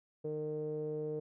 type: tone with low-pass filter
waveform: sawtooth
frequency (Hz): 152.6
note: D#3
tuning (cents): -33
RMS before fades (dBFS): -38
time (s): 0.24-1.2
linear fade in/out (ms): 10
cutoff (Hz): 480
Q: 9.6
effects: none